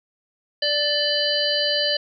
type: harmonic tone with a mistuned harmonic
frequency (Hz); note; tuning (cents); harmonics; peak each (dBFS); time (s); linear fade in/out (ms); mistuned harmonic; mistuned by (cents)
586; D5; -4; 1 / 3 / 5 / 7 / 8; -25 / -28 / -24 / -26 / -25; 0.62-1.97; 5; 5; +42
effects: none